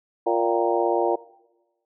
harmonic tone with a mistuned harmonic, 116.54 Hz, A#2, in tune, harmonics 3 / 4 / 5 / 6 / 7 / 8, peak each -24 / -25 / -26 / -27 / -27 / -28 dBFS, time 0.26-1.16 s, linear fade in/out 10 ms, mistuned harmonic 7, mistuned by -69 cents, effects noise-tail reverb RT60 1.0 s tail -20 dB re dry

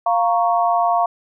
sine chord, Bb minor, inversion second, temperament equal, 698.5 / 932.3 / 1108.7 Hz, F5 / Bb5 / Db6, 0 / 0 / 0 cents, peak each -16 / -21 / -21 dBFS, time 0.06-1.06 s, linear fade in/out 5 ms, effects none

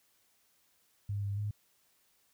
sine tone with pitch steps, 101.4 / 100.5 / 104 Hz, G#2 / G2 / G#2, -41 / +44 / +3 cents, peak -32 dBFS, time 1.09-1.51 s, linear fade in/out 5 ms, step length 140 ms, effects white hiss -71 dBFS RMS until 2.33 s

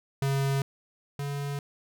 square tone pair in turn, 137.3 / 141.98 Hz, C#3 / C#3, -16 / +42 cents, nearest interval minor second, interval 58 cents, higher second, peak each -25 / -31 dBFS, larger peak first, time 0.22-0.62 / 1.19-1.59 s, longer neither, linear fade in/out 2 ms, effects none

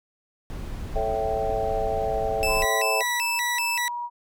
brown noise, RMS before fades -32 dBFS, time 0.5-2.65 s, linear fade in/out 0 ms
sine chord, A dominant seventh, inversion none, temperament equal with one note detuned, 440 / 554.4 / 659.3 / 779 Hz, A4 / C#5 / E5 / G5, 0 / 0 / 0 / -11 cents, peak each -29 / -31 / -28 / -28 dBFS, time 0.95-3.03 s, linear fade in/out 20 ms
sawtooth tone with vibrato, 2268 Hz, C#7, 39 cents sharp, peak -21 dBFS, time 2.43-3.88 s, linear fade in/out 0 ms, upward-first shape square, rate 2.6 Hz, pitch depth 260 cents each way
sine tone with pitch glide, 1022 to 959.1 Hz, C6 to A#5, -41 to +49 cents, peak -28 dBFS, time 2.46-4.1 s, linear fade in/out 50 ms, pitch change -110 cents, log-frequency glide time 2.91-3.12 s
effects none

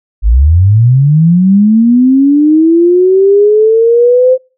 sine linear sweep, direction up, 47.39 to 520 Hz, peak -3 dBFS, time 0.22-4.38 s, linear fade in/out 50 ms, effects noise-tail reverb RT60 0.3 s tail -23 dB re dry

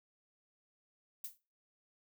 violet noise with exponential decay, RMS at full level -38 dBFS, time 1.24-1.38 s, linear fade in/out 5 ms, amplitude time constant 29 ms, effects noise-tail reverb RT60 0.3 s tail -18 dB re dry

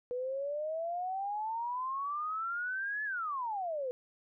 sine exponential two-way sweep, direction up then down, 487.1 to 1737 to 487.1 Hz, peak -33 dBFS, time 0.11-3.91 s, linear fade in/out 0 ms, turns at 3.04 s, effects none

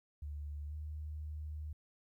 sine tone with pitch glide, 73.4 to 76.08 Hz, D2 to D#2, 0 to -38 cents, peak -40 dBFS, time 0.22-1.73 s, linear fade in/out 5 ms, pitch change +62 cents, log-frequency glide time 0.67-0.74 s, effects 13-bit

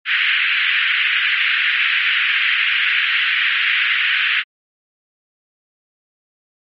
white band-pass noise, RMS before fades -17 dBFS, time 0.05-4.44 s, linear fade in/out 50 ms, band 1500 to 3000 Hz, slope 48 dB/octave, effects MP3 32 kbps

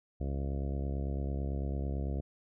harmonic tone, 69 Hz, C#2, 7 cents flat, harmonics 1 / 2 / 3 / 4 / 5 / 6 / 7 / 8 / 9 / 10, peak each -33 / -39 / -43 / -45 / -47 / -49 / -50 / -51 / -52 / -53 dBFS, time 0.2-2.21 s, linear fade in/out 10 ms, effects none

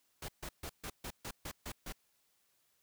pink noise bursts, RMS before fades -43 dBFS, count 9, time 0.22-1.925 s, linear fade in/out 5 ms, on 65 ms, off 140 ms, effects white hiss -75 dBFS RMS until 2.82 s

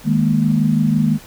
sine chord, D# suspended fourth, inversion none, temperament just, 155.56 / 207.4 / 233.3 Hz, D#3 / G#3 / A#3, 0 / -2 / +2 cents, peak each -17 dBFS, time 0.04-1.19 s, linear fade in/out 50 ms, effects pink hiss -41 dBFS RMS until 1.26 s

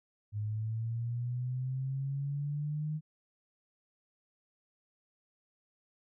sine linear sweep, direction up, 103.83 to 155 Hz, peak -32 dBFS, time 0.32-3.01 s, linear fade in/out 50 ms, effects none

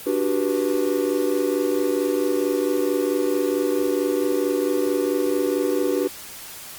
triangle chord, G major seventh, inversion second, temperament just, 294 / 367.5 / 392 / 490 Hz, D4 / F#4 / G4 / B4, +2 / -12 / 0 / -14 cents, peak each -23 dBFS, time 0.06-6.08 s, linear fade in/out 10 ms, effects white hiss -38 dBFS RMS until 6.78 s + Opus 32 kbps

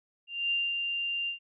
sine tone with ADSR envelope, 2788 Hz, F7, 4 cents flat, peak -25 dBFS, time 0.27-1.39 s, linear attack 240 ms, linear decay 220 ms, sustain -4 dB, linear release 110 ms, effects none

